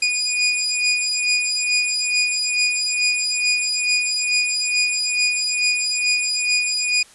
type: beating tone pair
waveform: 20% pulse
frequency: 2459 / 2461.3 Hz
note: D#7 / D#7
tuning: -21 / -19 cents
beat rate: 2.3 Hz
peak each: -16 dBFS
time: 0.02-7.03 s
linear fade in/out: 5 ms
effects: white hiss -48 dBFS RMS until 7.14 s + resampled to 24000 Hz